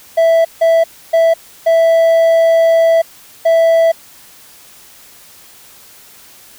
triangle tone bursts at uneven times, 659.3 Hz, E5, in tune, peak -5 dBFS, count 5, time 0.17-0.45 / 0.61-0.84 / 1.13-1.34 / 1.66-3.02 / 3.45-3.92 s, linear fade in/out 10 ms, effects white hiss -41 dBFS RMS until 6.58 s

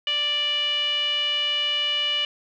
5% pulse tone with low-pass filter, 587.3 Hz, D5, in tune, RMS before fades -24 dBFS, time 0.07-2.25 s, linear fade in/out 2 ms, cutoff 2900 Hz, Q 9.3, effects none

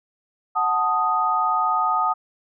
sine chord, D# diminished, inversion first, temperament equal, 740 / 880 / 1244.5 Hz, F#5 / A5 / D#6, 0 / 0 / 0 cents, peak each -25 / -24 / -20 dBFS, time 0.55-2.14 s, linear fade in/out 20 ms, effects none

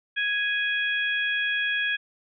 harmonic tone, 830 Hz, G#5, 1 cent flat, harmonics 2 / 3 / 4, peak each -25 / -29 / -31 dBFS, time 0.16-1.97 s, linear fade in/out 20 ms, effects none

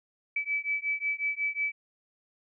sine beating tone pair, 2298 / 2303.5 Hz, D7 / D7, -38 / -34 cents, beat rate 5.5 Hz, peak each -31 dBFS, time 0.36-1.72 s, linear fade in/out 5 ms, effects none

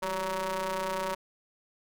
sawtooth ring-modulated tone, 185 Hz, F#3, in tune, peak -23 dBFS, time 0.02-1.15 s, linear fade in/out 10 ms, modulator 755 Hz, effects none

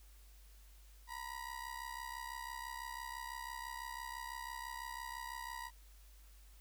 30% pulse ring-modulated tone, 961 Hz, B5, 48 cents flat, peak -38 dBFS, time 1.07-5.71 s, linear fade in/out 50 ms, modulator 33 Hz, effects added 50 Hz sine -57 dBFS peak until 6.6 s + white hiss -67 dBFS RMS until 6.6 s

